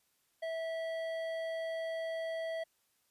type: tone with hard clipping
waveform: triangle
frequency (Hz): 653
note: E5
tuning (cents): -17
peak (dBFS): -37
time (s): 0.42-2.64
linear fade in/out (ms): 10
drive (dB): 14
effects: white hiss -75 dBFS RMS until 3.1 s + resampled to 32000 Hz